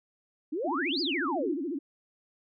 sine exponential two-way sweep, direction up then down, 277.2 to 5090 to 277.2 Hz, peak -29 dBFS, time 0.52-1.54 s, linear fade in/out 10 ms, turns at 1 s
sine tone with vibrato, 309.1 Hz, D#4, 11 cents flat, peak -30 dBFS, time 0.64-1.79 s, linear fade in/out 10 ms, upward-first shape sine, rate 14 Hz, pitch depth 270 cents each way
effects none

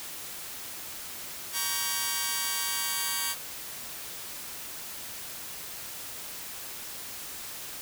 5% pulse chord, G diminished, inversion first, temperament just, 940.8 / 1128.9 / 1568 Hz, Bb5 / Db6 / G6, +16 / +31 / 0 cents, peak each -22 / -21 / -22 dBFS, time 1.52-3.36 s, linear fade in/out 50 ms, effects white hiss -40 dBFS RMS until 7.81 s

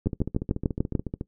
two click trains, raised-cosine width 3 ms, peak -10 / -17 dBFS, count 7 / 17, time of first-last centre 0.07-0.952 / 0.06-1.211 s, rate 6.8 / 13.9 Hz, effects noise-tail reverb RT60 0.1 s tail -20 dB re dry

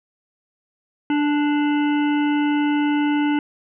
harmonic tone with a mistuned harmonic, 294.6 Hz, D4, 6 cents sharp, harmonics 1 / 3 / 5 / 7 / 9 / 10, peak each -17 / -27 / -31 / -34 / -36 / -37 dBFS, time 1.1-3.39 s, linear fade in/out 2 ms, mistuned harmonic 3, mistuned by -22 cents, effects none

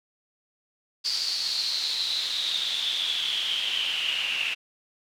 pink noise with band-pass filter sweep, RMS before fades -28 dBFS, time 1.04-4.55 s, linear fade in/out 20 ms, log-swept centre 4700 to 2700 Hz, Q 9.7, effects none

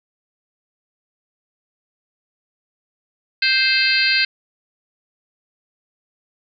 harmonic tone with a mistuned harmonic, 523 Hz, C5, 1 cent flat, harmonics 3 / 4 / 5 / 6 / 7 / 8 / 9, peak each -21 / -22 / -20 / -28 / -29 / -20 / -22 dBFS, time 3.42-4.25 s, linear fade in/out 5 ms, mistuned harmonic 7, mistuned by +16 cents, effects none

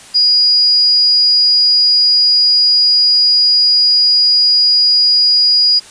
sine tone, 4890 Hz, D#8, 31 cents flat, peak -7 dBFS, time 0.14-5.8 s, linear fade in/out 20 ms, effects white hiss -37 dBFS RMS until 5.9 s + resampled to 22050 Hz

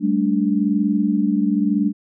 sine tone cluster, 196.1 / 217 / 291.6 Hz, G3 / A3 / D4, +1 / -24 / -12 cents, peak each -20 dBFS, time 0-1.93 s, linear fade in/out 50 ms, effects none

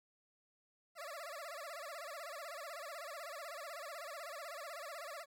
20% pulse tone with vibrato, 622.3 Hz, D#5, in tune, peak -40 dBFS, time 0.95-5.26 s, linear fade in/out 50 ms, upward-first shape sine, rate 16 Hz, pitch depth 190 cents each way, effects 13-bit

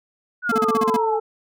sine exponential sweep, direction down, 1495 to 807 Hz, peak -20 dBFS, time 0.42-1.2 s, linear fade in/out 50 ms
square tone bursts, 233.1 Hz, A#3, in tune, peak -20 dBFS, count 8, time 0.49-0.966 s, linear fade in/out 5 ms, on 28 ms, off 36 ms
harmonic tone, 441.1 Hz, A4, 4 cents sharp, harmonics 1 / 2 / 3, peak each -21 / -31 / -35 dBFS, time 0.52-1.2 s, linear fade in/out 10 ms
effects none

